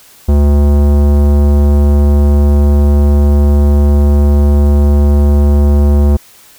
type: tone with tanh clipping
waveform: sine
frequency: 72.2 Hz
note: D2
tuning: 29 cents flat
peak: -7 dBFS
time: 0.28-6.17 s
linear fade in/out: 10 ms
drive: 18 dB
effects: white hiss -41 dBFS RMS until 6.58 s